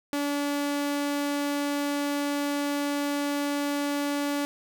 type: tone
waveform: sawtooth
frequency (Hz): 287.2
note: D4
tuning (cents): -39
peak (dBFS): -22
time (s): 0.13-4.45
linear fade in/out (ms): 0
effects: 10-bit